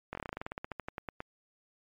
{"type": "slowing click train", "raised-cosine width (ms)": 0.5, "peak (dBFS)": -22, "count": 20, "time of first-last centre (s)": [0.13, 1.204], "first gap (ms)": 21, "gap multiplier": 1.1, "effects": ["MP3 64 kbps"]}